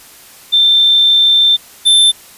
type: tone pair in turn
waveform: sine / square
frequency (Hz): 3567 / 3554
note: A7 / A7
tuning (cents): +23 / +17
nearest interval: unison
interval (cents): 6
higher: first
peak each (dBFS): -6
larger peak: neither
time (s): 0.52-1.57 / 1.85-2.12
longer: first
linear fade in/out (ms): 20
effects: white hiss -39 dBFS RMS until 2.37 s + resampled to 32000 Hz